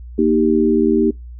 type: chord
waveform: sine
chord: Eb major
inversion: second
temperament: equal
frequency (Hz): 233.1 / 311.1 / 392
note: Bb3 / Eb4 / G4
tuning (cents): 0 / 0 / 0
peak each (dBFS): -16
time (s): 0.18-1.11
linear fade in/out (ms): 10
effects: noise-tail reverb RT60 0.2 s tail -26 dB re dry + added 60 Hz sine -31 dBFS peak until 1.39 s